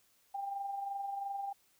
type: tone with amplitude modulation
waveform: sine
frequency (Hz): 795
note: G5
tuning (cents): +24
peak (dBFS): -34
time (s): 0.34-1.53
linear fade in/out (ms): 10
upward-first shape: sine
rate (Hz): 22.9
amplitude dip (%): 45
effects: white hiss -70 dBFS RMS until 1.79 s